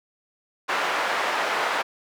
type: band-pass noise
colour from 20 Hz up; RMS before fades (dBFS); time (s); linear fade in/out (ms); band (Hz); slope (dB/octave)
white; -25; 0.68-1.83; 20; 540 to 1600; 12
effects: none